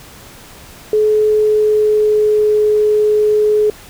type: tone with pitch glide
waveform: sine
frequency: 427.4 to 423.7 Hz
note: G#4 to G#4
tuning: +50 to +35 cents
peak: -9 dBFS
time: 0.93-3.7 s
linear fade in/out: 2 ms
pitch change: -15 cents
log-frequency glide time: 1.24-2.57 s
effects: pink hiss -38 dBFS RMS until 3.89 s